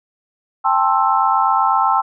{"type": "chord", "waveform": "sine", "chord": "A minor seventh", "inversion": "third", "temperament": "just", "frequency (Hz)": [792, 880, 1056, 1320], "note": ["G5", "A5", "C6", "E6"], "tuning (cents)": [18, 0, 16, 2], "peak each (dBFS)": -18, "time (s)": [0.64, 2.02], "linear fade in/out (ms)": 20, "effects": []}